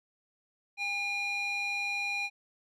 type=tone with band-pass filter; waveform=square; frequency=808 Hz; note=G#5; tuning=48 cents flat; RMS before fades=-33 dBFS; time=0.77-2.3 s; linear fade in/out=50 ms; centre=2800 Hz; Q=5.3; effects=none